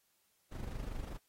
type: noise with amplitude modulation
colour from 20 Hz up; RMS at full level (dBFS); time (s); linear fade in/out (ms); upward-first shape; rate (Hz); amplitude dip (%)
brown; -39; 0.51-1.18; 20; sine; 25; 60
effects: white hiss -75 dBFS RMS until 1.28 s + AAC 48 kbps